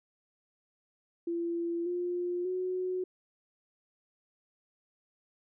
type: tone with pitch steps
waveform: sine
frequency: 340 / 353.6 / 367.8 Hz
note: F4 / F4 / F#4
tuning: -46 / +22 / -10 cents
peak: -30 dBFS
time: 1.27-3.04 s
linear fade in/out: 5 ms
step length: 590 ms
effects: none